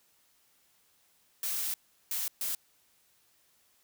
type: noise bursts at uneven times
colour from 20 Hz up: blue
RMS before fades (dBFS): -33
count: 3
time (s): 1.43-1.74 / 2.11-2.28 / 2.41-2.55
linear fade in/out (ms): 2
effects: white hiss -68 dBFS RMS until 3.83 s